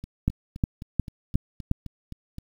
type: two click trains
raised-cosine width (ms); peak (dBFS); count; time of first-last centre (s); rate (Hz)
5; -9 / -24; 5 / 10; 0.28-1.714 / 0.04-2.384; 2.79 / 3.84
effects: 8-bit